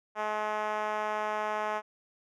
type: tone with band-pass filter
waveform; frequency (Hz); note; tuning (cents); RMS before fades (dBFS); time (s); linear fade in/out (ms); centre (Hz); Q
5% pulse; 212.8; G#3; +42; -32; 0.15-1.82; 50; 790; 1.5
effects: none

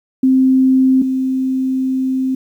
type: tone pair in turn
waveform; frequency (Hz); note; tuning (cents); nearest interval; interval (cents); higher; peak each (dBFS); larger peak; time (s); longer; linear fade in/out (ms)
sine; 261.6 / 261.6; C4 / C4; 0 / 0; unison; 0; neither; -8 / -14; first; 0.23-1.02 / 1.02-2.35; second; 5
effects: 8-bit

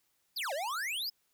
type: exponential two-way sweep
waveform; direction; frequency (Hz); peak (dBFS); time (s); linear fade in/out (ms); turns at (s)
square; down then up; 5274 to 523.3 to 5274; -34; 0.36-1.1; 10; 0.53
effects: white hiss -75 dBFS RMS until 1.33 s

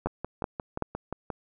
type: two click trains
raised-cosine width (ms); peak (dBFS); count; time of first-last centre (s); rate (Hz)
1; -13 / -18; 3 / 8; 0.06-0.823 / 0.07-1.302; 2.62 / 5.68
effects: none

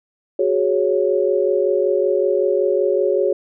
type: chord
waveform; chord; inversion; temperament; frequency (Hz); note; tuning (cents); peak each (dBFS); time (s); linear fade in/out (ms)
sine; F# suspended second; none; equal; 370 / 415.3 / 554.4; F#4 / G#4 / C#5; 0 / 0 / 0; -19; 0.39-3.33; 5
effects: none

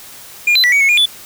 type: tone with pitch steps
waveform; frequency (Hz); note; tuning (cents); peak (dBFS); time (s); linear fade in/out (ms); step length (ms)
triangle; 2417 / 4033 / 1957 / 2255 / 2192 / 2425 / 3465; D7 / B7 / B6 / C#7 / C#7 / D#7 / A7; +49 / +36 / -16 / +29 / -20 / -45 / -27; -7; 0.47-1.058; 5; 84
effects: white hiss -36 dBFS RMS until 1.25 s

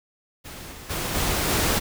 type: noise with level steps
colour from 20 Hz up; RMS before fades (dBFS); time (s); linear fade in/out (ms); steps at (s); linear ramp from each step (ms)
pink; -39 / -41 / -28 / -24 / -22; 0.44-1.8; 20; 0.71 / 0.89 / 1.14 / 1.48; 20
effects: none

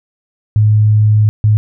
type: tone bursts at uneven times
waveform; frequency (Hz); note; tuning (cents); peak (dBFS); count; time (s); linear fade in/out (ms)
sine; 106.7; G#2; +47; -6; 2; 0.56-1.29 / 1.44-1.57; 0
effects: none

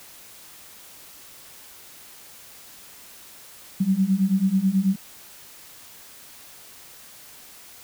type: beating tone pair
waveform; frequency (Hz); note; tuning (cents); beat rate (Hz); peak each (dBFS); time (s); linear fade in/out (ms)
sine; 186.6 / 195.8; F#3 / G3; +15 / -2; 9.2; -22 / -20; 3.8-4.96; 10
effects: white hiss -46 dBFS RMS until 7.83 s

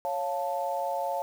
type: chord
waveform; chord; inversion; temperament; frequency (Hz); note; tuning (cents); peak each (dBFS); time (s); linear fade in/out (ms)
sine; Db augmented; none; equal; 554.4 / 698.5 / 880; Db5 / F5 / A5; 0 / 0 / 0; -32; 0.05-1.22; 0
effects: 8-bit

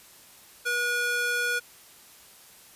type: tone with high-pass filter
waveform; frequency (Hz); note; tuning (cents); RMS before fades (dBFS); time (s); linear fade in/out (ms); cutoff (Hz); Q
square; 483.1; B4; -38; -27; 0.65-1.6; 20; 1100; 3.2
effects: white hiss -52 dBFS RMS until 2.75 s + resampled to 32000 Hz

